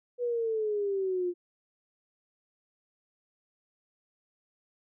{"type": "exponential sweep", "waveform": "sine", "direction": "down", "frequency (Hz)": [492.5, 349.2], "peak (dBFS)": -27, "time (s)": [0.18, 1.34], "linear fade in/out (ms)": 50, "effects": []}